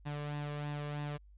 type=tone with flanger; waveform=sawtooth; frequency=146.83 Hz; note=D3; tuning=in tune; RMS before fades=-39 dBFS; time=0.05-1.18 s; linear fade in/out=20 ms; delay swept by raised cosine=1.1 to 1.8 ms; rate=3.1 Hz; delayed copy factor=+0.5; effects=added 50 Hz sine -55 dBFS peak until 1.37 s + resampled to 8000 Hz